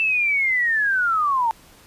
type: linear sweep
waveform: sine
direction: down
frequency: 2666 to 880 Hz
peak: -17 dBFS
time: 0-1.51 s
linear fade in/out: 0 ms
effects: pink hiss -50 dBFS RMS until 1.86 s + resampled to 32000 Hz